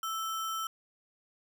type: tone with sample-and-hold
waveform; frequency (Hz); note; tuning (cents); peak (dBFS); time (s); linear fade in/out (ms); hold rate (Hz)
sine; 1318.5; E6; 0; -32; 0.03-0.67; 2; 4410
effects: none